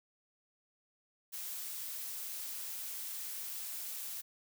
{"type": "noise", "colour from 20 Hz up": "blue", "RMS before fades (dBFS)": -42, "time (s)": [1.32, 4.22], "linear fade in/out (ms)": 20, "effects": []}